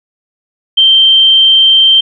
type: tone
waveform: sine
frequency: 3136 Hz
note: G7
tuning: in tune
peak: -3 dBFS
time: 0.77-2.01 s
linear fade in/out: 10 ms
effects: none